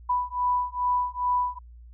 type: beating tone pair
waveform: sine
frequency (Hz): 987.8 / 990.2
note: B5 / B5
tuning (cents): 0 / +4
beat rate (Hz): 2.4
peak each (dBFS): -26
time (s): 0.09-1.59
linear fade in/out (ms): 10
effects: added 59 Hz sine -44 dBFS peak until 1.93 s